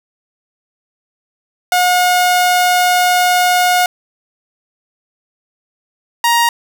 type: tone pair in turn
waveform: sawtooth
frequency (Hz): 721 / 939.9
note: F#5 / A#5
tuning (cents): -45 / +14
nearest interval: perfect fourth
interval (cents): 459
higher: second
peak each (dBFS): -6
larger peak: neither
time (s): 1.72-3.86 / 6.24-6.49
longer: first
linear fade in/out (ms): 2
effects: none